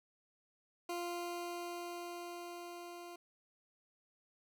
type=tone with level ramp; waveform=20% pulse; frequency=348.1 Hz; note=F4; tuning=6 cents flat; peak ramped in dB=-33 to -43 dBFS; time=0.89-3.16 s; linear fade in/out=5 ms; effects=none